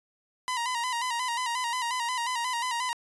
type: tone with vibrato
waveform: sawtooth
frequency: 973 Hz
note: B5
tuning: 26 cents flat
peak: -24 dBFS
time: 0.48-2.93 s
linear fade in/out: 0 ms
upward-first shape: square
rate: 5.6 Hz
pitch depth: 63 cents each way
effects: resampled to 24000 Hz